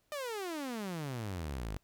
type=exponential sweep; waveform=sawtooth; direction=down; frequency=613 to 47.47 Hz; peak=-33 dBFS; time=0.12-1.77 s; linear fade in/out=0 ms; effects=pink hiss -75 dBFS RMS until 1.83 s